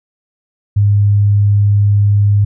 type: tone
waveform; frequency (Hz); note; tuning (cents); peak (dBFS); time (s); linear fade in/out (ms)
sine; 102.2; G#2; -27; -7; 0.76-2.45; 10
effects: none